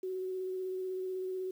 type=tone with vibrato; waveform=sine; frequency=372.9 Hz; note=F#4; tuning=14 cents sharp; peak=-34 dBFS; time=0.03-1.51 s; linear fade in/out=5 ms; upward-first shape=square; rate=16 Hz; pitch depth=11 cents each way; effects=10-bit